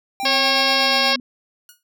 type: tone with tremolo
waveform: square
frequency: 790 Hz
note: G5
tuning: 13 cents sharp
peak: -23 dBFS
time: 0.2-1.13 s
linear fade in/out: 0 ms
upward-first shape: sine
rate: 8.3 Hz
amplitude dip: 50%
type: tone with pitch glide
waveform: sine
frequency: 261.6 to 247.6 Hz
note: C4 to B3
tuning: 0 to +5 cents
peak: -30 dBFS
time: 0.23-1.2 s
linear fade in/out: 2 ms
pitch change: -95 cents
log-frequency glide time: 0.76-1.01 s
type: harmonic tone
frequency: 545 Hz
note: C#5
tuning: 29 cents flat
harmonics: 1 / 2 / 3 / 4 / 5 / 6 / 7 / 8 / 9 / 10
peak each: -25 / -25 / -25 / -25 / -25 / -25 / -25 / -25 / -25 / -25 dBFS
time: 0.25-1.16 s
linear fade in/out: 5 ms
type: tone with exponential decay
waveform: 5% pulse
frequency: 1448 Hz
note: F#6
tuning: 38 cents flat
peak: -28 dBFS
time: 1.69-1.83 s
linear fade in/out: 1 ms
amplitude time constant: 30 ms
effects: none